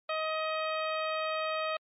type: harmonic tone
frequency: 630 Hz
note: D#5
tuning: 21 cents sharp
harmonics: 1 / 2 / 3 / 4 / 5 / 6 / 7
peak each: -33 / -34 / -42 / -39 / -44 / -46 / -52 dBFS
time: 0.09-1.77 s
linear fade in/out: 5 ms
effects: MP3 48 kbps